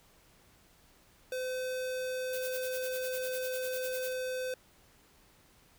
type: tone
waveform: square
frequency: 511 Hz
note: C5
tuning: 41 cents flat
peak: -34 dBFS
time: 1.32-4.54 s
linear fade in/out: 2 ms
type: noise with tremolo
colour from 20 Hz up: blue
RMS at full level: -41 dBFS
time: 2.33-4.13 s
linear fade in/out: 2 ms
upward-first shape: sine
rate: 10 Hz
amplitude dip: 85%
effects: pink hiss -63 dBFS RMS until 5.78 s